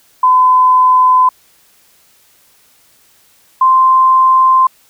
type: tone pair in turn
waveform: sine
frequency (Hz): 1016 / 1042.2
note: B5 / C6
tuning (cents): +49 / -7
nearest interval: unison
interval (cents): 44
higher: second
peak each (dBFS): -5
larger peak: neither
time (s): 0.23-1.29 / 3.61-4.67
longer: neither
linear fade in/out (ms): 5
effects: white hiss -50 dBFS RMS until 4.89 s